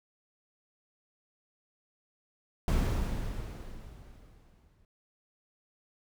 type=noise with exponential decay; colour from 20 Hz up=brown; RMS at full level=-25 dBFS; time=2.68-4.85 s; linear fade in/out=1 ms; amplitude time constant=470 ms; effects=none